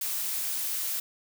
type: noise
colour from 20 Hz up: blue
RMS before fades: -31 dBFS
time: 0.01-1 s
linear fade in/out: 5 ms
effects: none